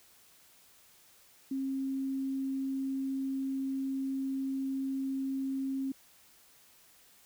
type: tone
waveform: sine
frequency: 268.6 Hz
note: C4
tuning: 46 cents sharp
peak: -31 dBFS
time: 1.51-5.92 s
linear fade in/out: 5 ms
effects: white hiss -61 dBFS RMS until 7.25 s